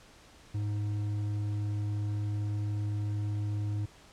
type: tone with hard clipping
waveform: triangle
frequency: 103.83 Hz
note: G#2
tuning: in tune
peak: -31 dBFS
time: 0.54-3.86 s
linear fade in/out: 10 ms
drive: 9 dB
effects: pink hiss -56 dBFS RMS until 4.12 s + low-pass 8000 Hz 12 dB/octave